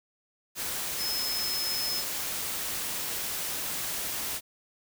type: tone in noise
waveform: sine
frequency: 5170 Hz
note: E8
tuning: 34 cents flat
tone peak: -30 dBFS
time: 0.97-2.04 s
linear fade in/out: 50 ms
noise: white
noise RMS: -33 dBFS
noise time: 0.55-4.41 s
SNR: 0 dB
effects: none